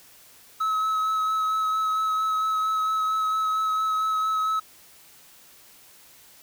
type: tone with vibrato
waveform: triangle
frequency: 1288 Hz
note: E6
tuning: 41 cents flat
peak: -20 dBFS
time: 0.6-4.6 s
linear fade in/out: 10 ms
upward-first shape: sine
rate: 4.4 Hz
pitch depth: 14 cents each way
effects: white hiss -52 dBFS RMS until 6.42 s